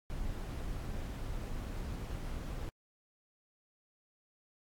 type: noise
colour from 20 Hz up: brown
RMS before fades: -39 dBFS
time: 0.1-2.69 s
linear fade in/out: 0 ms
effects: AAC 64 kbps